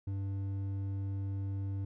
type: tone with hard clipping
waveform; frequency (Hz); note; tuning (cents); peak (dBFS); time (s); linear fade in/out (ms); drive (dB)
sine; 98; G2; 0; -35; 0.07-1.85; 5; 6
effects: none